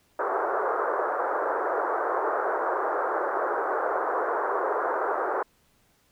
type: band-pass noise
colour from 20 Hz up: pink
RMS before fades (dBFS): -27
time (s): 0.19-5.43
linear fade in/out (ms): 5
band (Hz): 380 to 1500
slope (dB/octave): 48
effects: pink hiss -65 dBFS RMS until 6.11 s